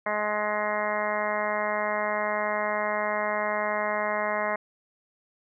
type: harmonic tone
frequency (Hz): 210.4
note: G#3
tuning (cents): +23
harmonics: 1 / 2 / 3 / 4 / 5 / 6 / 7 / 8 / 9 / 10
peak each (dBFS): -39 / -38 / -29 / -34 / -32 / -37 / -39 / -38 / -34 / -36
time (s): 0.06-4.56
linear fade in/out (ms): 5
effects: none